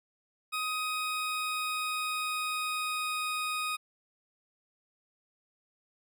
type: tone with pitch glide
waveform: 20% pulse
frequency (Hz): 1255 to 1247.1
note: D#6 to D#6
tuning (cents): +15 to +4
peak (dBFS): -26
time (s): 0.52-3.77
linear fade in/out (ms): 20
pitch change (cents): -11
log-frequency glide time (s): 0.7-3.33
effects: none